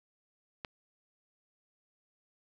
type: click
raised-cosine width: 0.3 ms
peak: -22 dBFS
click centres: 0.648 s
effects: none